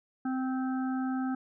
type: harmonic tone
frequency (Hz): 260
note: C4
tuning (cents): -11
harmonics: 1 / 3 / 5 / 6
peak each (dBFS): -29 / -39 / -43 / -45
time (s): 0.25-1.35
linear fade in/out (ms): 5
effects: none